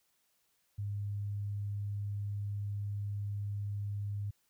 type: tone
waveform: sine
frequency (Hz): 101.9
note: G#2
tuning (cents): -32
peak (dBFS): -34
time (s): 0.78-4.31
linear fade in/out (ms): 10
effects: white hiss -75 dBFS RMS until 4.49 s